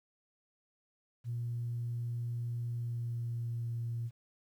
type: tone with pitch glide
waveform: sine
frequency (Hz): 118.8 to 117.03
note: A#2 to A#2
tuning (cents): +33 to +7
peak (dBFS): -33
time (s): 1.24-4.11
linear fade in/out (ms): 50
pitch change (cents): -26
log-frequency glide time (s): 2.7-3.69
effects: tanh soft clip ceiling -29 dBFS + 11-bit